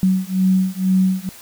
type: beating tone pair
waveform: sine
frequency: 186.6 / 188.7 Hz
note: F#3 / F#3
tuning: +15 / +34 cents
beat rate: 2.1 Hz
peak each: -17 dBFS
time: 0.03-1.29 s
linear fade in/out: 0 ms
effects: white hiss -41 dBFS RMS until 1.41 s